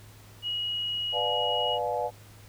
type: tone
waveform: sine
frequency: 2900 Hz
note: F#7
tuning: 35 cents flat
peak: -28 dBFS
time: 0.42-1.79 s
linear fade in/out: 50 ms
type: chord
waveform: sine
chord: B diminished seventh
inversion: none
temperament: just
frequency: 493.9 / 592.7 / 711.2 / 853.4 Hz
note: B4 / D5 / F5 / Ab5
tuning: 0 / +16 / +31 / +47 cents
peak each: -32 dBFS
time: 1.12-2.11 s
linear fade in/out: 50 ms
effects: added 105 Hz sine -50 dBFS peak until 2.48 s + pink hiss -54 dBFS RMS until 2.48 s